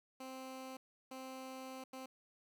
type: tone bursts at uneven times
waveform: 15% pulse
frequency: 261.6 Hz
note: C4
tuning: in tune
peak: -40 dBFS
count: 3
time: 0.2-0.77 / 1.11-1.84 / 1.93-2.06 s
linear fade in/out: 5 ms
effects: none